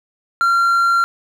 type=tone; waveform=triangle; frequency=1376 Hz; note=F6; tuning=26 cents flat; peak=-10 dBFS; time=0.41-1.04 s; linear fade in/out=0 ms; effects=none